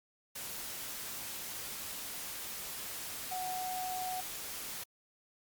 sine tone in noise, 740 Hz, F#5, in tune, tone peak -36 dBFS, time 3.31-4.21 s, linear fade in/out 10 ms, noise white, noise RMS -42 dBFS, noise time 0.35-4.84 s, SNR +3 dB, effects Opus 48 kbps

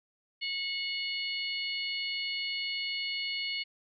harmonic tone with a mistuned harmonic, 728 Hz, F#5, 28 cents flat, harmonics 3 / 4 / 5 / 6, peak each -36 / -36 / -46 / -37 dBFS, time 0.41-3.64 s, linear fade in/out 20 ms, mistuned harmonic 5, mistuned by -43 cents, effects none

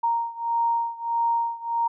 sine beating tone pair, 930 / 931.6 Hz, A#5 / A#5, -4 / -1 cents, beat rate 1.6 Hz, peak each -24 / -26 dBFS, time 0.03-1.88 s, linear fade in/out 10 ms, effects none

